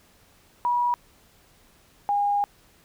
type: tone pair in turn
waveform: sine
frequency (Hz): 968 / 814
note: B5 / G#5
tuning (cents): -35 / -35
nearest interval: minor third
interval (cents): 300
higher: first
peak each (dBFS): -20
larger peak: neither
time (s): 0.65-0.94 / 2.09-2.44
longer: second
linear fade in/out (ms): 0
effects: pink hiss -58 dBFS RMS until 2.84 s